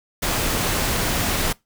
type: noise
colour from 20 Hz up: pink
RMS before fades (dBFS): -22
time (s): 0.22-1.53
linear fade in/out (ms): 10
effects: noise-tail reverb RT60 0.2 s tail -23 dB re dry